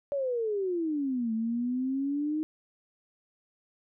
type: exponential two-way sweep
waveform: sine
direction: down then up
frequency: 577 to 220 to 313.4 Hz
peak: -27 dBFS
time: 0.12-2.43 s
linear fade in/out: 0 ms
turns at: 1.33 s
effects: none